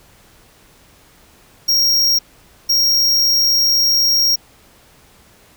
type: tone bursts at uneven times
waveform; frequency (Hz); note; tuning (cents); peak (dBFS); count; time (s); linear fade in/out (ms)
square; 5588; F8; 0; -12; 2; 1.68-2.19 / 2.69-4.36; 10
effects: pink hiss -49 dBFS RMS until 5.56 s